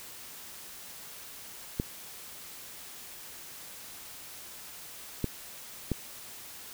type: clicks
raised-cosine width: 3 ms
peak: -15 dBFS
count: 3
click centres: 1.799 / 5.243 / 5.917 s
effects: white hiss -46 dBFS RMS until 6.73 s